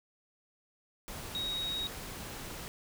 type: tone in noise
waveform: sine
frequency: 3787 Hz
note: A#7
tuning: 27 cents sharp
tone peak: -33 dBFS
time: 1.35-1.87 s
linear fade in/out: 0 ms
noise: pink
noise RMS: -43 dBFS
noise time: 1.08-2.68 s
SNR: +7 dB
effects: none